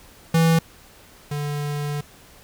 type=tone pair in turn; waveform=square; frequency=164.2 / 146.29 Hz; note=E3 / D3; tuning=-6 / -6 cents; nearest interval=major second; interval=200 cents; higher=first; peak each=-15 / -25 dBFS; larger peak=first; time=0.34-0.59 / 1.31-2.01 s; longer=second; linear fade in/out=5 ms; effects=pink hiss -49 dBFS RMS until 2.43 s